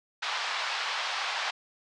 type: band-pass noise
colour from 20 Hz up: pink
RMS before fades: -32 dBFS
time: 0.22-1.51 s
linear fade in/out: 10 ms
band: 810 to 4900 Hz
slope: 24 dB/octave
effects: resampled to 22050 Hz